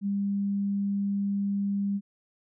sine tone, 200 Hz, G3, 35 cents sharp, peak -25 dBFS, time 0.01-2.01 s, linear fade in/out 50 ms, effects none

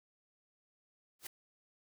white noise with exponential growth, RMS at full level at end -38 dBFS, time 1.19-1.27 s, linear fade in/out 5 ms, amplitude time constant 17 ms, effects none

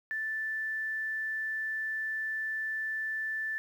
sine tone, 1760 Hz, A6, in tune, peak -31 dBFS, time 0.11-3.58 s, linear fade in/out 0 ms, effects 10-bit

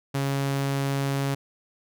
sawtooth tone, 138.2 Hz, C#3, 5 cents flat, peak -20 dBFS, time 0.14-1.35 s, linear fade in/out 10 ms, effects none

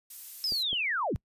violet noise, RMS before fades -41 dBFS, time 0.1-0.63 s, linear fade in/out 5 ms
sine linear sweep, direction down, 5274 to 47.96 Hz, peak -27 dBFS, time 0.44-1.16 s, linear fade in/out 0 ms
clicks, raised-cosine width 2 ms, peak -28 dBFS, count 2, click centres 0.522 / 0.73 s
effects noise-tail reverb RT60 0.1 s tail -25 dB re dry + resampled to 32000 Hz

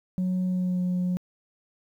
sine tone with pitch glide, 183.7 to 180.44 Hz, F#3 to F#3, -12 to -43 cents, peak -21 dBFS, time 0.18-1.17 s, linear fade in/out 0 ms, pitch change -31 cents, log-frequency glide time 0.45-0.83 s, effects tanh soft clip ceiling -22 dBFS + 10-bit

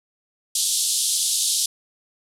white band-pass noise, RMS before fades -22 dBFS, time 0.55-1.66 s, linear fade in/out 5 ms, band 3300 to 11000 Hz, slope 48 dB/octave, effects none

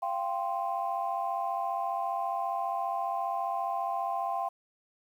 sine chord, F suspended second, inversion none, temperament equal with one note detuned, 689.2 / 784 / 1046.5 Hz, F5 / G5 / C6, -23 / 0 / 0 cents, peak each -33 / -32 / -34 dBFS, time 0.02-4.49 s, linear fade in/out 10 ms, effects tanh soft clip ceiling -20 dBFS + 10-bit

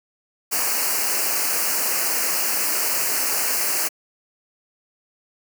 white band-stop noise, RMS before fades -22 dBFS, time 0.51-3.89 s, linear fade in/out 20 ms, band 2900 to 4300 Hz, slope 96 dB/octave, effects high-pass 300 Hz 12 dB/octave

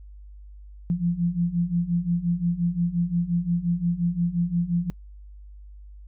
sine beating tone pair, 169.5 / 175.2 Hz, E3 / F3, +49 / +6 cents, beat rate 5.7 Hz, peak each -26 / -23 dBFS, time 0.9-4.9 s, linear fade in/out 0 ms, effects noise-tail reverb RT60 0.1 s tail -25 dB re dry + added 50 Hz sine -41 dBFS peak until 6.07 s

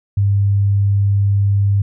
sine tone, 100 Hz, G2, 35 cents sharp, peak -11 dBFS, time 0.17-1.82 s, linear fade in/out 5 ms, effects none

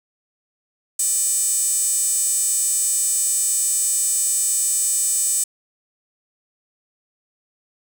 sawtooth tone with high-pass filter, 603 Hz, D5, 46 cents sharp, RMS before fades -20 dBFS, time 0.99-5.44 s, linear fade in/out 5 ms, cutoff 8100 Hz, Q 7.1, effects none

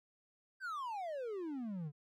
triangle exponential sweep, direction down, 1601 to 139.8 Hz, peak -37 dBFS, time 0.6-1.92 s, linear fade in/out 50 ms, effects none

